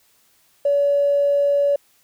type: tone with tanh clipping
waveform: triangle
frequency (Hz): 569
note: C#5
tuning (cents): +45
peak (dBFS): -14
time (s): 0.65-1.76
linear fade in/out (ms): 5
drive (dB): 2
effects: white hiss -59 dBFS RMS until 2.03 s